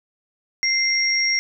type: tone pair together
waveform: sine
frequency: 2093 / 5588 Hz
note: C7 / F8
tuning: 0 / 0 cents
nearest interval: octave + perfect fourth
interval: 1700 cents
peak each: -20 dBFS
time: 0.63-1.39 s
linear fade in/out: 0 ms
effects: none